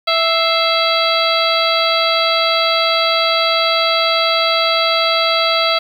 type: harmonic tone with a mistuned harmonic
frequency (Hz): 659.3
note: E5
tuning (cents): 0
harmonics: 1 / 2 / 3 / 4 / 5 / 6 / 7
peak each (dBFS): -18 / -18 / -22 / -24 / -21 / -20 / -22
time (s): 0.07-5.79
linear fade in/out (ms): 10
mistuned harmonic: 3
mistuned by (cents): +100
effects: 7-bit